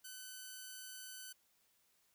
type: tone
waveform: 5% pulse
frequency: 1512 Hz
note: F#6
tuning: 37 cents sharp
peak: -37 dBFS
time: 0.04-1.33 s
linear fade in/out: 10 ms
effects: white hiss -75 dBFS RMS until 2.14 s